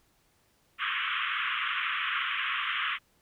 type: band-pass noise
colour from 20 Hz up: pink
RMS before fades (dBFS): -31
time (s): 0.78-2.99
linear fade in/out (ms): 50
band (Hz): 1100 to 3300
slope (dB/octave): 96
effects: pink hiss -68 dBFS RMS until 3.21 s